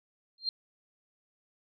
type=tone with exponential growth; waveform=sine; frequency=4186 Hz; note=C8; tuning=in tune; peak=-24 dBFS; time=0.38-0.49 s; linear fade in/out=2 ms; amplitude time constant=23 ms; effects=none